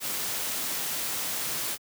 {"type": "noise", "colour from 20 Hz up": "white", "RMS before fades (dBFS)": -31, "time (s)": [0, 1.78], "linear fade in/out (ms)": 50, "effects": ["high-pass 100 Hz 12 dB/octave"]}